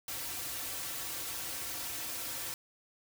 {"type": "noise with comb filter", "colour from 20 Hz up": "white", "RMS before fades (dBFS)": -39, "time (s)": [0.08, 2.54], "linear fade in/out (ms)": 2, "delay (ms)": 4.8, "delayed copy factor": -0.9, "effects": []}